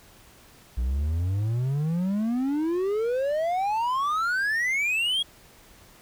triangle exponential sweep, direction up, 58.27 to 3338 Hz, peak -21 dBFS, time 0.77-5.23 s, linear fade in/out 10 ms, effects pink hiss -53 dBFS RMS until 6.01 s

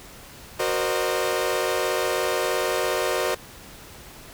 sawtooth chord, C half-diminished seventh, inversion second, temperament equal with one note detuned, 370 / 466.2 / 523.3 / 609.4 Hz, Gb4 / Bb4 / C5 / Eb5, 0 / 0 / 0 / -36 cents, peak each -24 dBFS, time 0.59-3.35 s, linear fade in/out 10 ms, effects pink hiss -44 dBFS RMS until 4.33 s

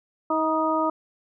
harmonic tone with a mistuned harmonic, 316.9 Hz, D#4, 32 cents sharp, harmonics 1 / 2 / 3 / 4, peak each -26 / -26 / -26 / -26 dBFS, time 0.3-0.9 s, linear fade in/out 5 ms, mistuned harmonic 4, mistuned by -33 cents, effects none

